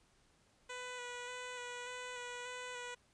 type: tone with vibrato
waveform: 10% pulse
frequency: 493.9 Hz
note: B4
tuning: in tune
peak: -35 dBFS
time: 0.69-2.95 s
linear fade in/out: 10 ms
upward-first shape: square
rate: 1.7 Hz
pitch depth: 16 cents each way
effects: pink hiss -71 dBFS RMS until 3.13 s + resampled to 22050 Hz